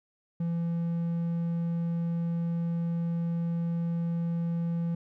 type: tone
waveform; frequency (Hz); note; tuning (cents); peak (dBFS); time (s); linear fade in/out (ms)
triangle; 168.8; E3; +41; -25; 0.4-4.95; 5
effects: none